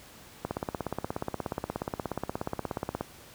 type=click train; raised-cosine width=1 ms; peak=-16 dBFS; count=44; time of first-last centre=0.45-3.01 s; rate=16.8 Hz; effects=pink hiss -51 dBFS RMS until 3.34 s + high-pass 60 Hz 12 dB/octave